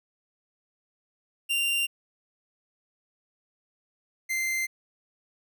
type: tone pair in turn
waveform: 45% pulse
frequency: 2781 / 2083 Hz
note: F7 / C7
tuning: -8 / -8 cents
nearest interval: perfect fourth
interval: 500 cents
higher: first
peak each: -24 / -26 dBFS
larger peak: first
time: 1.49-1.87 / 4.29-4.67 s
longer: neither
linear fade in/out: 20 ms
effects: none